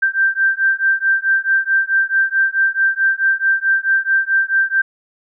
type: beating tone pair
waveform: sine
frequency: 1568 / 1572.6 Hz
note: G6 / G6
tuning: 0 / +5 cents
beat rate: 4.6 Hz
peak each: -16 dBFS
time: 0.02-4.82 s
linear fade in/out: 10 ms
effects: none